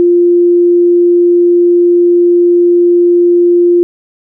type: tone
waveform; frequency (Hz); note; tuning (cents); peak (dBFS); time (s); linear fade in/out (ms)
sine; 349.2; F4; 0; -4; 0-3.83; 0
effects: none